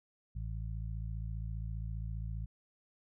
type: harmonic tone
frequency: 55 Hz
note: A1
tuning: in tune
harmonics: 1 / 2 / 3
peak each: -38 / -41 / -48 dBFS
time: 0.35-2.46 s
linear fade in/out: 10 ms
effects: none